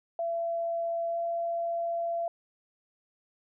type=tone with pitch glide; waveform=sine; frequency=674 to 678.7 Hz; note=E5 to F5; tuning=+38 to -50 cents; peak=-28 dBFS; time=0.19-2.28 s; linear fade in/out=2 ms; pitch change=+12 cents; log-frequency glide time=1.08-1.18 s; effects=none